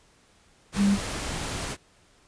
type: tone in noise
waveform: sine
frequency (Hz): 200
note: G3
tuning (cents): +35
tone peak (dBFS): -18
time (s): 0.76-0.98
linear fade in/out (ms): 50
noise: pink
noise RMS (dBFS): -32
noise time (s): 0.72-1.77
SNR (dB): +11
effects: pink hiss -60 dBFS RMS until 2.27 s + resampled to 22050 Hz